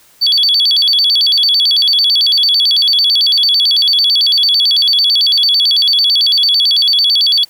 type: tone with vibrato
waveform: triangle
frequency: 3918 Hz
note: B7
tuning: 15 cents flat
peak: -5 dBFS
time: 0.21-7.45 s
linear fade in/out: 20 ms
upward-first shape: square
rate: 9 Hz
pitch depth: 260 cents each way
effects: tanh soft clip ceiling -5 dBFS + white hiss -47 dBFS RMS until 7.49 s